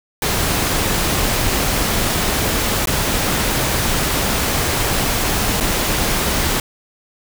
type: noise with dropouts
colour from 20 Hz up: pink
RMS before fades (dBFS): -18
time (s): 0.22-6.6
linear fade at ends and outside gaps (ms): 2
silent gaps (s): 2.857-2.872 / 5.602-5.607
effects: none